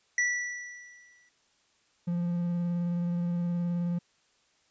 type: tone with exponential decay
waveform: square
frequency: 1956 Hz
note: B6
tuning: 17 cents flat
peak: -23 dBFS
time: 0.18-1.29 s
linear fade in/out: 2 ms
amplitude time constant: 240 ms
type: tone with vibrato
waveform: triangle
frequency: 173.6 Hz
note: F3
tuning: 10 cents flat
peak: -25 dBFS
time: 2.07-3.99 s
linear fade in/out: 10 ms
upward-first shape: square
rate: 19 Hz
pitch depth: 12 cents each way
effects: white hiss -68 dBFS RMS until 4.7 s + resampled to 16000 Hz